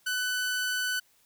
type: tone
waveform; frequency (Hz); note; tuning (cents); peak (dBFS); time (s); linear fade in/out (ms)
sawtooth; 1498; F#6; +21; -24; 0.06-1; 10
effects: white hiss -65 dBFS RMS until 1.25 s